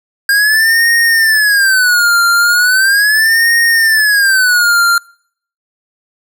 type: tone with vibrato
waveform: square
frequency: 1606 Hz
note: G6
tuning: 41 cents sharp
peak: -8 dBFS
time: 0.29-4.98 s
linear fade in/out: 2 ms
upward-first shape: sine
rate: 0.38 Hz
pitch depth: 250 cents each way
effects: noise-tail reverb RT60 0.6 s tail -25 dB re dry